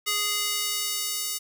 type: tone with high-pass filter sweep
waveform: square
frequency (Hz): 415.1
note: G#4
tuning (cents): -1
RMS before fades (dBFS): -28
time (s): 0.06-1.39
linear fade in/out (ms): 20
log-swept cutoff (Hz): 2200 to 5500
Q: 0.72
effects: none